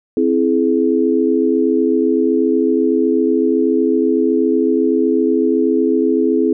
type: chord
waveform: sine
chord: C augmented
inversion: none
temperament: equal with one note detuned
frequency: 261.6 / 329.6 / 423.1 Hz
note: C4 / E4 / G#4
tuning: 0 / 0 / +32 cents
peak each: -16 dBFS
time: 0.17-6.53 s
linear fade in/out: 2 ms
effects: none